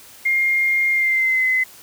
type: tone with pitch glide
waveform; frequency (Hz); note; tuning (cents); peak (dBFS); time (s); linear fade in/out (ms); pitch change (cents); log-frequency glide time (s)
sine; 2123 to 2039; C7 to C7; +25 to -45; -15; 0.25-1.64; 10; -70; 0.91-1.46
effects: white hiss -44 dBFS RMS until 1.82 s